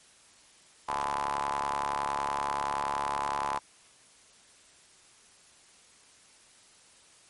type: ring-modulated tone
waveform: sawtooth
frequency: 70.7 Hz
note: C#2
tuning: 35 cents sharp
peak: -22 dBFS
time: 0.88-3.59 s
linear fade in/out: 10 ms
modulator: 939 Hz
effects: white hiss -58 dBFS RMS until 7.29 s + MP3 48 kbps